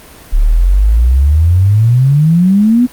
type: exponential sweep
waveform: sine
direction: up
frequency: 34 to 254 Hz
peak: -5 dBFS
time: 0.32-2.87 s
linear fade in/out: 20 ms
effects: pink hiss -36 dBFS RMS until 2.92 s + Opus 32 kbps